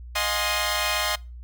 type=chord; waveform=10% pulse; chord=F minor seventh; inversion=third; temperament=equal with one note detuned; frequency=622.3 / 716.4 / 830.6 / 1046.5 Hz; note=Eb5 / F5 / Ab5 / C6; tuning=0 / +44 / 0 / 0 cents; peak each=-19 / -22 / -22 / -19 dBFS; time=0.15-1.16 s; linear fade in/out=10 ms; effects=noise-tail reverb RT60 0.3 s tail -24 dB re dry + added 60 Hz sine -37 dBFS peak until 1.43 s